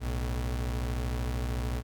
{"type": "tone pair together", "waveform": "35% pulse", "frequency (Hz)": [61.17, 109], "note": ["B1", "A2"], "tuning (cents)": [-16, -16], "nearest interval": "minor seventh", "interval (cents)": 1000, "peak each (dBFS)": [-28, -37], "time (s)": [0, 1.83], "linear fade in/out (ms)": 50, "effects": []}